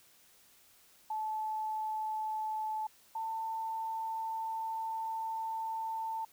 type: tone pair in turn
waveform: sine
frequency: 868 / 893.4 Hz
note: A5 / A5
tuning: -24 / +26 cents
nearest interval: unison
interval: 50 cents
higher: second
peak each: -33 / -34 dBFS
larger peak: first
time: 1.1-2.87 / 3.15-6.25 s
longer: second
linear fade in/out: 5 ms
effects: white hiss -63 dBFS RMS until 6.32 s